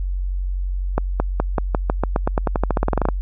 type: accelerating click train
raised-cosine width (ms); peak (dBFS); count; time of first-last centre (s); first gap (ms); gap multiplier
1; -4; 22; 0.98-3.087; 220; 0.91
effects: added 46 Hz sine -20 dBFS peak until 3.21 s